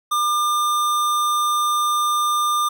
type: tone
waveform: square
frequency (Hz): 1200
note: D6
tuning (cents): +37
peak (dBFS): -18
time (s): 0.11-2.69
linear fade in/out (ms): 10
effects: none